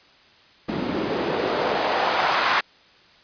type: noise with band-pass filter sweep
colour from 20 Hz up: white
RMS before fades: -23 dBFS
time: 0.68-2.61 s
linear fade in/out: 10 ms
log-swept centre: 220 to 1200 Hz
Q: 1.5
effects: white hiss -53 dBFS RMS until 3.23 s + resampled to 11025 Hz